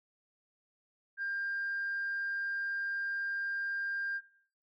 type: tone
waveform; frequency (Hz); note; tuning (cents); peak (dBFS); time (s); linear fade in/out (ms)
sine; 1598; G6; +33; -32; 1.17-4.21; 50
effects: noise-tail reverb RT60 0.6 s tail -18 dB re dry + tanh soft clip ceiling -29 dBFS